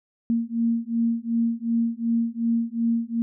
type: beating tone pair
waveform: sine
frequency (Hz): 230 / 232.7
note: A#3 / A#3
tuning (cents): -23 / -3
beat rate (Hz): 2.7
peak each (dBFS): -24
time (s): 0.3-3.22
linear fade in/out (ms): 0
effects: none